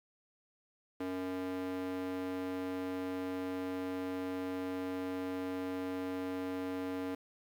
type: tone with high-pass filter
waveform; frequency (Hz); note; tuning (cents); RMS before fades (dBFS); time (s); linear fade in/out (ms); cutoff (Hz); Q
square; 92.5; F#2; 0; -38; 1-7.15; 5; 330; 3.6
effects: low-pass 3000 Hz 12 dB/octave + 10-bit